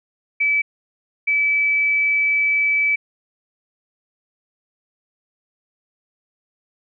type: tone pair in turn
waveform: sine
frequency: 2302 / 2302 Hz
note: D7 / D7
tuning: -35 / -35 cents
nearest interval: unison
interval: 0 cents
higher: neither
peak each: -15 / -15 dBFS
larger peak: neither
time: 0.4-0.62 / 1.27-2.96 s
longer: second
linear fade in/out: 10 ms
effects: none